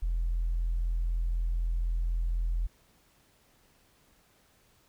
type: tone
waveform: sine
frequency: 42 Hz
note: E1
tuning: 33 cents sharp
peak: -25 dBFS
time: 0.02-2.67 s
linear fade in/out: 10 ms
effects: tanh soft clip ceiling -23 dBFS + pink hiss -65 dBFS RMS until 4.88 s